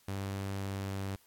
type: tone with pitch glide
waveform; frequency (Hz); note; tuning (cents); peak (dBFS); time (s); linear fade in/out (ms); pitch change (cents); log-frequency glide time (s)
sawtooth; 98 to 97.38; G2 to G2; 0 to -11; -31; 0.08-1.16; 5; -11; 0.62-1.01
effects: white hiss -66 dBFS RMS until 1.26 s + AAC 64 kbps